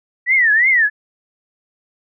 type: tone with vibrato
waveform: sine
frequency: 1903 Hz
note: A#6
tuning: 35 cents sharp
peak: -10 dBFS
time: 0.26-0.9 s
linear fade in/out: 50 ms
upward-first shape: triangle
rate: 2.9 Hz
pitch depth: 240 cents each way
effects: none